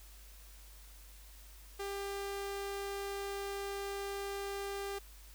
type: tone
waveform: sawtooth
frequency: 397.8 Hz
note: G4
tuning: 25 cents sharp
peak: -34 dBFS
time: 1.79-4.99 s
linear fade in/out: 10 ms
effects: added 50 Hz sine -53 dBFS peak until 5.34 s + white hiss -59 dBFS RMS until 5.34 s